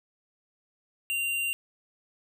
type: tone with hard clipping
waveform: sine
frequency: 2775 Hz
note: F7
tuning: 12 cents flat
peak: -28 dBFS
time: 1.1-1.53 s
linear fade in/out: 0 ms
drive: 15 dB
effects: none